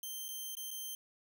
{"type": "tone with dropouts", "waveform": "5% pulse", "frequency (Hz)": 3136, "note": "G7", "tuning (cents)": 0, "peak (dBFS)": -32, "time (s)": [0.03, 0.95], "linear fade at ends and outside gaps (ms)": 2, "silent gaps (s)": [[0.283, 0.287], [0.552, 0.569], [0.707, 0.712]], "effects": []}